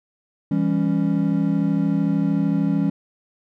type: chord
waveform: triangle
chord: C# diminished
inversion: first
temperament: just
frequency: 166.31 / 199.57 / 277.2 Hz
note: E3 / G3 / C#4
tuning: +16 / +31 / 0 cents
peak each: -20 dBFS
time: 0.51-2.9 s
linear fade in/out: 5 ms
effects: none